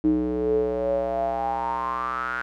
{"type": "tone with band-pass filter sweep", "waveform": "square", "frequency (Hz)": 61.74, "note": "B1", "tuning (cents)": 0, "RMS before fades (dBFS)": -25, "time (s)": [0.04, 2.42], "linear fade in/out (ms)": 0, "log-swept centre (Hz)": [310, 1500], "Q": 9.3, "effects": []}